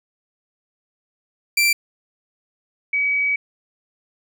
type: tone pair in turn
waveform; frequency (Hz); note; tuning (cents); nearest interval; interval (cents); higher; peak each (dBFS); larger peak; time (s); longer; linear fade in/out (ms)
sawtooth / sine; 2349 / 2273; D7 / C#7; 0 / +43; minor second; 57; first; -11 / -17; first; 1.57-1.73 / 2.93-3.36; second; 5
effects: none